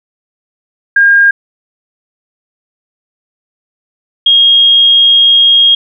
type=tone pair in turn; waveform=sine; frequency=1615 / 3258 Hz; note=G#6 / G#7; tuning=-49 / -34 cents; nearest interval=octave; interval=1215 cents; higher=second; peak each=-3 dBFS; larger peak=neither; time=0.96-1.31 / 4.26-5.75 s; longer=second; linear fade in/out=5 ms; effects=none